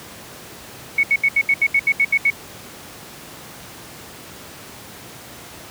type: tone bursts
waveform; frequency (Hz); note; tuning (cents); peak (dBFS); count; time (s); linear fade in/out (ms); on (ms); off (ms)
sine; 2217; C#7; 0; -12; 11; 0.98-2.303; 5; 53; 74
effects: pink hiss -38 dBFS RMS until 5.7 s + high-pass 100 Hz 12 dB/octave